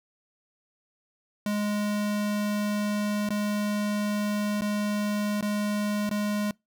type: tone with dropouts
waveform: square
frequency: 207.7 Hz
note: G#3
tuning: in tune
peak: -26 dBFS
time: 1.46-6.51 s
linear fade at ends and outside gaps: 2 ms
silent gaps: 3.29-3.304 / 4.61-4.619 / 5.41-5.425 / 6.093-6.111 s
effects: noise-tail reverb RT60 0.2 s tail -25 dB re dry